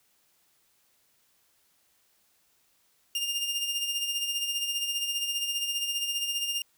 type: tone with tremolo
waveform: sawtooth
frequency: 2810 Hz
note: F7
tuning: 10 cents sharp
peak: -23 dBFS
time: 3.15-6.62 s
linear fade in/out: 2 ms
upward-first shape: sine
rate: 15 Hz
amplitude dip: 50%
effects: white hiss -68 dBFS RMS until 6.77 s